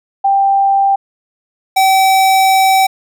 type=tone pair in turn; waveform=sine / square; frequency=788 / 767.3 Hz; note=G5 / G5; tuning=+9 / -37 cents; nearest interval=unison; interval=46 cents; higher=first; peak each=-8 dBFS; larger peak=neither; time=0.24-0.96 / 1.76-2.87 s; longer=second; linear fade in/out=10 ms; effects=none